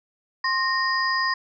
sine tone cluster, 1055 / 1848 / 4928 Hz, C6 / A#6 / D#8, +14 / -16 / -17 cents, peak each -24 / -24 / -28 dBFS, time 0.44-1.34 s, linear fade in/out 5 ms, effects none

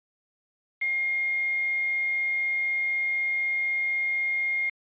sine tone with quantisation, 2132 Hz, C7, 32 cents sharp, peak -24 dBFS, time 0.81-4.7 s, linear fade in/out 10 ms, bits 6, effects resampled to 8000 Hz

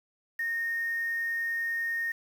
sine tone with quantisation, 1845 Hz, A#6, 18 cents flat, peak -28 dBFS, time 0.39-2.12 s, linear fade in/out 5 ms, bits 8, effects none

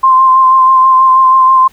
sine tone with vibrato, 1046.5 Hz, C6, in tune, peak -3 dBFS, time 0.03-1.68 s, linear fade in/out 10 ms, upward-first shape sine, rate 6.2 Hz, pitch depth 20 cents each way, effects pink hiss -46 dBFS RMS until 1.72 s

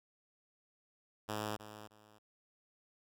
5% pulse tone with echo, 106.4 Hz, G#2, 42 cents sharp, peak -26 dBFS, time 1.28-1.57 s, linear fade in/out 20 ms, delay 310 ms, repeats 2, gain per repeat -12 dB, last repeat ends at 2.19 s, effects none

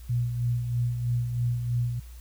sine tone with tremolo, 120.6 Hz, B2, 41 cents flat, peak -22 dBFS, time 0.09-2 s, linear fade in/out 10 ms, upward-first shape sine, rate 3.1 Hz, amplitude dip 50%, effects added 60 Hz sine -41 dBFS peak until 2.2 s + white hiss -56 dBFS RMS until 2.2 s

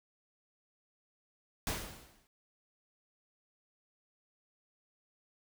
pink noise with exponential decay, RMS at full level -33 dBFS, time 1.67-2.27 s, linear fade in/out 1 ms, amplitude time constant 130 ms, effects none

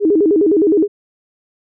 sine tone with vibrato, 360.9 Hz, F#4, 43 cents flat, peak -9 dBFS, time 0-0.88 s, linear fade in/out 50 ms, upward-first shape square, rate 9.7 Hz, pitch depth 220 cents each way, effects none

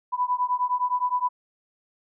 sine beating tone pair, 988 / 997.7 Hz, B5 / B5, 0 / +17 cents, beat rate 9.7 Hz, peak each -25 dBFS, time 0.12-1.29 s, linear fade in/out 20 ms, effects none

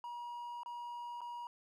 triangle tone with dropouts, 957 Hz, A#5, 45 cents sharp, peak -40 dBFS, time 0.04-1.47 s, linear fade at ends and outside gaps 1 ms, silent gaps 0.633-0.66 / 1.207-1.215 s, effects none

